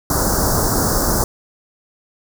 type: band-stop noise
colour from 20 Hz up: pink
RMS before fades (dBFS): -17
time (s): 0.1-1.24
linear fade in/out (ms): 2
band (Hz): 1500 to 4900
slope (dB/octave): 48
effects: none